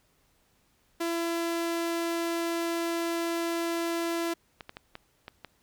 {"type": "tone", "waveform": "sawtooth", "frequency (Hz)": 336.5, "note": "E4", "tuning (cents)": 36, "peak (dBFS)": -24, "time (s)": [1, 4.34], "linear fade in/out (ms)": 10}
{"type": "clicks", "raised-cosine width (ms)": 0.3, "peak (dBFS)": -24, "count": 6, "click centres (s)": [4.608, 4.694, 4.769, 4.954, 5.281, 5.447]}
{"effects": ["pink hiss -68 dBFS RMS until 5.62 s"]}